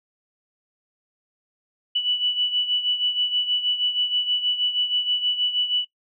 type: beating tone pair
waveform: sine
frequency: 2960 / 2966.3 Hz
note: F#7 / F#7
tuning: 0 / +4 cents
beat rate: 6.3 Hz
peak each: -21 / -27 dBFS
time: 1.95-5.85 s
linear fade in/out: 10 ms
effects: noise-tail reverb RT60 0.1 s tail -18 dB re dry